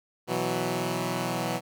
10% pulse chord, B suspended fourth, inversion none, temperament equal, 123.47 / 164.81 / 185 Hz, B2 / E3 / F#3, 0 / 0 / 0 cents, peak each -24 / -23 / -23 dBFS, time 0.27-1.61 s, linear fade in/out 50 ms, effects none

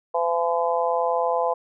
harmonic tone, 169.5 Hz, E3, 49 cents sharp, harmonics 3 / 4 / 5 / 6, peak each -24 / -25 / -26 / -27 dBFS, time 0.14-1.54 s, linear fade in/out 10 ms, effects none

